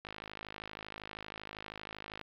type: click train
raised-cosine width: 0.3 ms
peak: -26 dBFS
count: 115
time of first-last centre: 0.05-2.213 s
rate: 52.7 Hz
effects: low-pass 5000 Hz 12 dB/octave + 10-bit

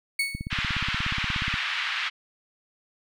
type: tone with exponential decay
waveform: 35% pulse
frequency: 2217 Hz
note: C#7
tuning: in tune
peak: -19 dBFS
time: 0.19-0.55 s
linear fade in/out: 5 ms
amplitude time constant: 77 ms
type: click train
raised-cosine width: 5 ms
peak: -19 dBFS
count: 21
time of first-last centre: 0.35-1.54 s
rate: 16.8 Hz
type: band-pass noise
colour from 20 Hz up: white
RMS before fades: -29 dBFS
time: 0.5-2.1 s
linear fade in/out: 20 ms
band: 1200 to 3200 Hz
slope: 24 dB/octave
effects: none

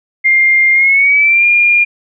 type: tone with pitch glide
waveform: sine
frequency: 2111 to 2411 Hz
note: C7 to D7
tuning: +15 to +45 cents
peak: -6 dBFS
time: 0.24-1.85 s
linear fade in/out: 20 ms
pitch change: +230 cents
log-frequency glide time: 0.73-1.46 s
effects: none

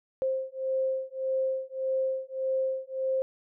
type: beating tone pair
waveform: sine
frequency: 526 / 527.7 Hz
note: C5 / C5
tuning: +9 / +15 cents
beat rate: 1.7 Hz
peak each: -30 dBFS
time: 0.22-3.22 s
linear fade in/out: 0 ms
effects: none

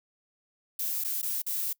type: noise with dropouts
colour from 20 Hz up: violet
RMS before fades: -31 dBFS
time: 0.79-1.73 s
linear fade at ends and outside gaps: 5 ms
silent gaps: 1.039-1.046 / 1.217-1.228 / 1.419-1.464 s
effects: noise-tail reverb RT60 0.1 s tail -25 dB re dry

